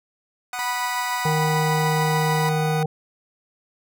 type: chord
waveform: 25% pulse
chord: B major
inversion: second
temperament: just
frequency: 740.8 / 987.8 / 1234.7 Hz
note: F#5 / B5 / D#6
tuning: +2 / 0 / -14 cents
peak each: -26 / -32 / -30 dBFS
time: 0.53-2.83 s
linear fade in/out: 2 ms
type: tone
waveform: 30% pulse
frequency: 981 Hz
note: B5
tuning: 12 cents flat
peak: -22 dBFS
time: 0.59-2.49 s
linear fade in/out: 0 ms
type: harmonic tone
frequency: 155.5 Hz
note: D#3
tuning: 1 cent flat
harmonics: 1 / 3 / 5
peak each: -21 / -26 / -28 dBFS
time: 1.25-2.86 s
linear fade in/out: 5 ms
effects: none